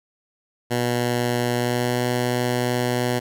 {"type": "tone with pitch glide", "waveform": "10% pulse", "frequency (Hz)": [121.5, 123.2], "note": ["B2", "B2"], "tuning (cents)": [-28, -4], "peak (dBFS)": -12, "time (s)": [0.7, 3.2], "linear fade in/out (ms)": 20, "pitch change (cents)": 24, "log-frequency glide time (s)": [1.53, 2], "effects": []}